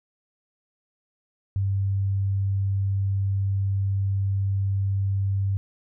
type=tone; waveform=sine; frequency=98 Hz; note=G2; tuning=in tune; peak=-21 dBFS; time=1.56-5.57 s; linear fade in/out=0 ms; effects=none